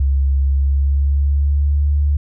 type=tone with pitch glide; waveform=sine; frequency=68.4 to 72.47 Hz; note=C#2 to D2; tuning=-23 to -22 cents; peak=-12 dBFS; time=0-2.17 s; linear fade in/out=5 ms; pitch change=+101 cents; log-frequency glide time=0.45-1.89 s; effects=none